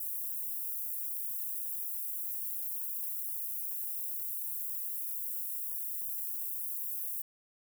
white high-pass noise, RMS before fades -37 dBFS, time 0-7.22 s, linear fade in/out 5 ms, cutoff 12000 Hz, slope 24 dB/octave, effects none

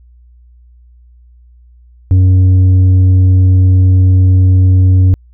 sine tone with tanh clipping, 92.9 Hz, F#2, 7 cents sharp, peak -5 dBFS, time 2.11-5.14 s, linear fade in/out 0 ms, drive 5 dB, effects added 60 Hz sine -39 dBFS peak until 5.33 s

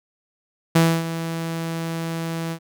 sawtooth tone with ADSR envelope, 164.81 Hz, E3, in tune, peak -8 dBFS, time 0.75-2.59 s, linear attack 8 ms, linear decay 270 ms, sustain -13 dB, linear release 73 ms, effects none

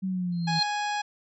sine linear sweep, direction down, 191.4 to 160.4 Hz, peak -26 dBFS, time 0.02-0.6 s, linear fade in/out 20 ms
sine tone with exponential growth, 4186 Hz, C8, in tune, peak -20 dBFS, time 0.32-0.63 s, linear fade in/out 5 ms, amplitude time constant 67 ms
harmonic tone, 830.6 Hz, G#5, in tune, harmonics 1 / 2 / 3 / 4 / 5 / 6 / 7 / 9, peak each -28 / -34 / -38 / -40 / -42 / -44 / -45 / -47 dBFS, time 0.47-1.02 s, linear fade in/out 10 ms
effects none

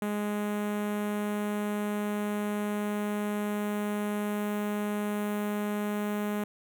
sawtooth tone with notch filter, 207.7 Hz, G#3, in tune, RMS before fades -31 dBFS, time 0.02-6.44 s, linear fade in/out 2 ms, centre 4800 Hz, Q 0.64, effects none

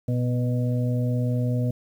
harmonic tone with a mistuned harmonic, 123.47 Hz, B2, in tune, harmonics 1 / 2 / 4 / 5, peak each -22 / -28 / -34 / -36 dBFS, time 0.08-1.71 s, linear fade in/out 5 ms, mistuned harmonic 1, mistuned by -22 cents, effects 9-bit

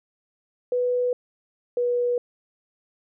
sine tone pair in turn, 493.9 / 486.3 Hz, B4 / B4, 0 / -27 cents, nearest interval unison, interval 27 cents, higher first, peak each -20 dBFS, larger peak neither, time 0.72-1.13 / 1.77-2.18 s, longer neither, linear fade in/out 2 ms, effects none

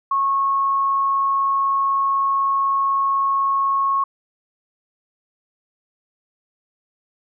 sine tone, 1096 Hz, C#6, 20 cents flat, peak -16 dBFS, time 0.11-4.04 s, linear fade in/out 5 ms, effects none

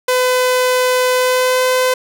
sawtooth tone with pitch glide, 505 to 510 Hz, B4 to C5, +39 to -44 cents, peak -8 dBFS, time 0.08-1.94 s, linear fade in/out 5 ms, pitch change +17 cents, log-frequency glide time 1.13-1.62 s, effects none

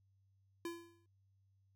square tone with exponential decay, 339.7 Hz, F4, 48 cents flat, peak -39 dBFS, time 0.65-1.06 s, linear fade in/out 2 ms, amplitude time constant 89 ms, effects added 97 Hz sine -70 dBFS peak until 1.75 s

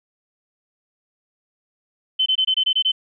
sine tone bursts, 3061 Hz, G7, 42 cents flat, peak -15 dBFS, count 8, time 2.19-2.919 s, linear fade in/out 10 ms, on 71 ms, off 23 ms, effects none

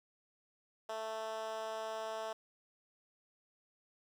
10% pulse tone with high-pass filter, 220.6 Hz, A3, 5 cents sharp, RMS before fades -41 dBFS, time 0.89-2.33 s, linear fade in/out 5 ms, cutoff 590 Hz, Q 2.6, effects low-pass 8000 Hz 12 dB/octave + 11-bit

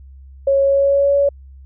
sine tone with pitch glide, 550 to 563.8 Hz, C#5 to C#5, -14 to +29 cents, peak -11 dBFS, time 0.47-1.29 s, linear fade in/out 5 ms, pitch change +43 cents, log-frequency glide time 0.61-1.16 s, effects added 67 Hz sine -37 dBFS peak until 1.65 s

